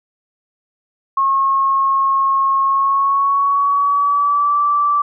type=tone with pitch glide; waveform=sine; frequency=1086 to 1163.9 Hz; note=C#6 to D6; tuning=-36 to -16 cents; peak=-12 dBFS; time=1.17-5.02 s; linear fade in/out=5 ms; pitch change=+120 cents; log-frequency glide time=2.62-4.59 s; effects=none